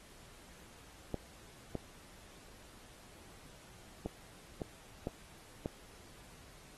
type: clicks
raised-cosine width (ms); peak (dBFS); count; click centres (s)
2; -23; 6; 1.143 / 1.753 / 4.06 / 4.618 / 5.071 / 5.659
effects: pink hiss -58 dBFS RMS until 6.77 s + AAC 32 kbps